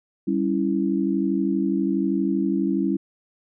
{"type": "chord", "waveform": "sine", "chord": "C# diminished", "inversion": "second", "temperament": "equal", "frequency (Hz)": [196, 277.2, 329.6], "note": ["G3", "C#4", "E4"], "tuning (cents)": [0, 0, 0], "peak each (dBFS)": -24, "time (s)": [0.27, 2.97], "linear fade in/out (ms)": 10, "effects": []}